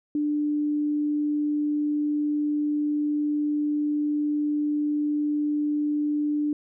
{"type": "tone", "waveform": "sine", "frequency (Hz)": 296.5, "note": "D4", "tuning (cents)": 17, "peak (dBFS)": -22, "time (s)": [0.15, 6.53], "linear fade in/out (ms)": 2, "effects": []}